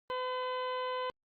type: harmonic tone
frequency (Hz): 507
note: B4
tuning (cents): +45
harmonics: 1 / 2 / 3 / 4 / 5 / 6 / 7 / 8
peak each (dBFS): -36 / -36 / -47 / -49 / -54 / -47 / -56 / -56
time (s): 0.1-1.1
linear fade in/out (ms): 0
effects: Opus 32 kbps

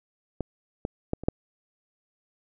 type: clicks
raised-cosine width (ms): 2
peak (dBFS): -15 / -15 / -12 / -25 / -7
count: 5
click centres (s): 0.407 / 0.851 / 1.134 / 1.236 / 1.285
effects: none

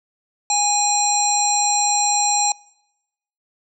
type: harmonic tone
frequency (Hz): 824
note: G#5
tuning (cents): -14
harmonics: 1 / 3 / 5 / 7 / 9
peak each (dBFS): -20 / -30 / -26 / -26 / -19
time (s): 0.5-2.52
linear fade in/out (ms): 2
effects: noise-tail reverb RT60 0.9 s tail -25 dB re dry

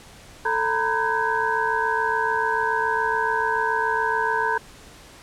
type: tone cluster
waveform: sine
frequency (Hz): 443 / 926 / 993 / 1528 / 1649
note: A4 / A#5 / B5 / G6 / G#6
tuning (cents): +12 / -12 / +9 / -45 / -13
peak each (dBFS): -28 / -24 / -27 / -26 / -29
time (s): 0.45-4.58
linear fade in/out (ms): 5
effects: pink hiss -46 dBFS RMS until 5.22 s + low-pass 10000 Hz 12 dB/octave

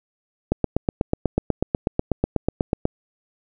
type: click train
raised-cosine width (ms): 2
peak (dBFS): -5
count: 20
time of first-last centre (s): 0.52-2.854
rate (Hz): 8.14
effects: none

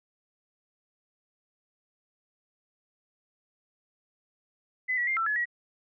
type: tone with pitch steps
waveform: sine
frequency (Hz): 2016 / 1935 / 2107 / 1338 / 1703 / 1917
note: B6 / B6 / C7 / E6 / G#6 / A#6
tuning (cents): +35 / -36 / +12 / +25 / +43 / +48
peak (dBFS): -25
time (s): 4.88-5.456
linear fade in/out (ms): 20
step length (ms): 96
effects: none

